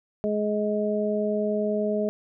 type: harmonic tone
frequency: 210.2 Hz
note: G#3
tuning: 21 cents sharp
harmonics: 1 / 2 / 3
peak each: -27 / -27 / -27 dBFS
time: 0.24-2.09 s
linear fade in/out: 0 ms
effects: none